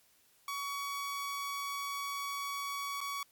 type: tone with dropouts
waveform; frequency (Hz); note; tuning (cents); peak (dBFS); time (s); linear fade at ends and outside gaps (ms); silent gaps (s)
sawtooth; 1127; C#6; +28; -32; 0.48-3.23; 2; 3.006-3.012
effects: white hiss -67 dBFS RMS until 3.31 s + MP3 96 kbps